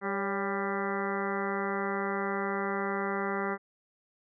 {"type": "harmonic tone with a mistuned harmonic", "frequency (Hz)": 197.9, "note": "G3", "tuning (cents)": 17, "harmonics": [1, 2, 3, 4, 5, 6, 7, 8, 9, 10], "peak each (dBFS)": [-36, -34, -40, -38, -41, -38, -39, -43, -44, -40], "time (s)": [0.01, 3.58], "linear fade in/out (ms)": 50, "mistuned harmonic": 3, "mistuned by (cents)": -67, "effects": []}